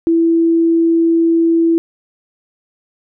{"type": "tone", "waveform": "sine", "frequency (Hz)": 331.7, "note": "E4", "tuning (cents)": 11, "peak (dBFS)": -9, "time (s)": [0.07, 1.78], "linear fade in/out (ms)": 0, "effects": []}